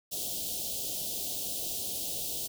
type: band-stop noise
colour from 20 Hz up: white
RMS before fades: -35 dBFS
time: 0.11-2.48 s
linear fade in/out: 20 ms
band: 740 to 3000 Hz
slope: 48 dB/octave
effects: none